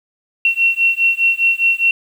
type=beating tone pair; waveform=sine; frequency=2721 / 2725.9 Hz; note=F7 / F7; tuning=-46 / -43 cents; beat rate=4.9 Hz; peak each=-15 dBFS; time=0.45-1.91 s; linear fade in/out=2 ms; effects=7-bit